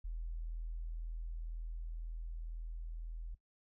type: tone with level ramp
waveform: sine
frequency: 41 Hz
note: E1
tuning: 9 cents flat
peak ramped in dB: -38 to -41 dBFS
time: 0.04-3.35 s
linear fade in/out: 10 ms
effects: noise-tail reverb RT60 0.1 s tail -17 dB re dry